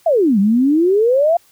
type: exponential two-way sweep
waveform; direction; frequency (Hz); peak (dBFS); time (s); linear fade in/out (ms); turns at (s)
sine; down then up; 704 to 190.8 to 704; -10; 0.06-1.37; 5; 0.39
effects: white hiss -53 dBFS RMS until 1.51 s